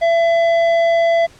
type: tone with tanh clipping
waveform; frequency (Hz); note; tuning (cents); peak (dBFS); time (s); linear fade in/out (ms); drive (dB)
sine; 671; E5; +31; -13; 0.01-1.27; 20; 10
effects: pink hiss -46 dBFS RMS until 1.39 s + low-pass 8000 Hz 12 dB/octave